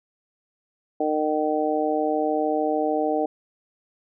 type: harmonic tone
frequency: 153.2 Hz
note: D#3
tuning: 27 cents flat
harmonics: 2 / 3 / 4 / 5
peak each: -26 / -26 / -26 / -26 dBFS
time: 1-3.26 s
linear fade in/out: 5 ms
effects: none